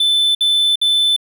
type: tone bursts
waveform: triangle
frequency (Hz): 3520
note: A7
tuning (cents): 0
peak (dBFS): -10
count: 3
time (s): 0-1.164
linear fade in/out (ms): 5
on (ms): 350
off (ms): 57
effects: none